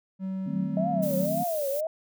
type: tone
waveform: triangle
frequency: 190 Hz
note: F#3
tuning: 46 cents sharp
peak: -27 dBFS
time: 0.19-1.29 s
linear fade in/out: 50 ms
type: chord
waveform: sine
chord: D# diminished seventh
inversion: none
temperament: equal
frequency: 155.56 / 185 / 220 / 261.6 Hz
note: D#3 / F#3 / A3 / C4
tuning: 0 / 0 / 0 / 0 cents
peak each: -34 dBFS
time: 0.46-1.44 s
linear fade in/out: 10 ms
type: tone with vibrato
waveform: sine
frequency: 622 Hz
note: D#5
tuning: 1 cent flat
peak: -26 dBFS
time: 0.77-1.87 s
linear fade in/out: 2 ms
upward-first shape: triangle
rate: 1.9 Hz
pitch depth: 260 cents each way
type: noise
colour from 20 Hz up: violet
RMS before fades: -37 dBFS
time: 1.02-1.81 s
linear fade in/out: 10 ms
effects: none